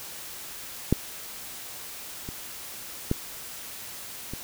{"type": "clicks", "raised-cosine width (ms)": 3, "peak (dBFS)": [-6, -22, -10, -21], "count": 4, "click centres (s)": [0.926, 2.289, 3.114, 4.336], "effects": ["white hiss -40 dBFS RMS until 4.43 s"]}